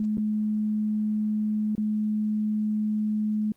sine tone with dropouts, 213.2 Hz, G#3, 46 cents sharp, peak -23 dBFS, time 0-3.52 s, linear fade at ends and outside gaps 2 ms, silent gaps 0.172-0.18 / 1.752-1.779 s, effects pink hiss -65 dBFS RMS until 3.56 s + Opus 32 kbps

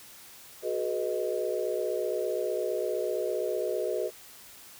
sine chord, G# minor seventh, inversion third, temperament equal with one note detuned, 370 / 425.3 / 493.9 / 622.3 Hz, F#4 / G#4 / B4 / D#5, 0 / +41 / 0 / 0 cents, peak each -33 dBFS, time 0.62-4.11 s, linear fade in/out 50 ms, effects white hiss -50 dBFS RMS until 4.79 s

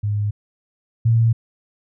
sine tone pair in turn, 103.8 / 114.52 Hz, G#2 / A#2, 0 / -30 cents, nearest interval major second, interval 170 cents, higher second, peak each -18 / -12 dBFS, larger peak second, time 0.03-0.31 / 1.05-1.33 s, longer neither, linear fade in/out 10 ms, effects none

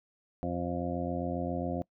harmonic tone, 87.4 Hz, F2, 2 cents sharp, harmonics 1 / 2 / 3 / 4 / 6 / 7 / 8, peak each -39 / -37 / -36 / -40 / -39 / -41 / -39 dBFS, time 0.43-1.82 s, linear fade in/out 0 ms, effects noise-tail reverb RT60 0.1 s tail -23 dB re dry

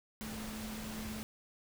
sine tone in noise, 217 Hz, A3, 24 cents flat, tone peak -42 dBFS, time 0.21-1.23 s, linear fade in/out 0 ms, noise pink, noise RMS -45 dBFS, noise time 0.21-1.23 s, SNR 0 dB, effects none

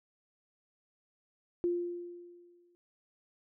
sine tone with exponential decay, 349.2 Hz, F4, in tune, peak -26 dBFS, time 1.64-2.75 s, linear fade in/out 0 ms, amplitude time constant 240 ms, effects none

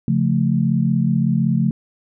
sine chord, Db augmented, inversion none, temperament equal, 138.59 / 174.61 / 220 Hz, Db3 / F3 / A3, 0 / 0 / 0 cents, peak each -19 dBFS, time 0.08-1.71 s, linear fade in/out 2 ms, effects none

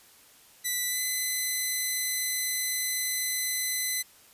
5% pulse tone with pitch glide, 1982 to 2019 Hz, B6 to B6, +6 to +38 cents, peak -17 dBFS, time 0.64-4.03 s, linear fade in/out 20 ms, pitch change +32 cents, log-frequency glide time 0.87-1.01 s, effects white hiss -56 dBFS RMS until 4.33 s + resampled to 32000 Hz

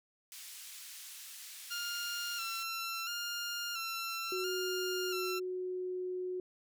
white band-pass noise, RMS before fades -49 dBFS, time 0.32-2.63 s, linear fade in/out 0 ms, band 2100 to 13000 Hz, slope 12 dB/octave
15% pulse tone with vibrato, 1379 Hz, F6, 22 cents flat, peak -30 dBFS, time 1.7-5.4 s, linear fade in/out 20 ms, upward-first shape square, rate 0.73 Hz, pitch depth 36 cents each way
sine tone with pitch glide, 370 to 365.8 Hz, F#4 to F#4, 0 to -20 cents, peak -35 dBFS, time 4.32-6.4 s, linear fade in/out 2 ms, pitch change -20 cents, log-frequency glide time 4.46-6.04 s
effects none

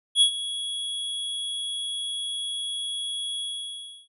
square tone with ADSR envelope, 3344 Hz, G#7, 11 cents sharp, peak -14 dBFS, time 0.15-4.08 s, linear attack 62 ms, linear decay 90 ms, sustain -15 dB, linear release 680 ms, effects resampled to 32000 Hz

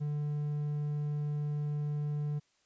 triangle tone, 147.8 Hz, D3, 11 cents sharp, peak -29 dBFS, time 0-2.4 s, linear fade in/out 20 ms, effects white hiss -72 dBFS RMS until 2.65 s + resampled to 16000 Hz

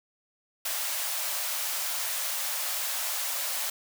white high-pass noise, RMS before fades -31 dBFS, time 0.65-3.7 s, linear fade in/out 5 ms, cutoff 530 Hz, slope 96 dB/octave, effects none

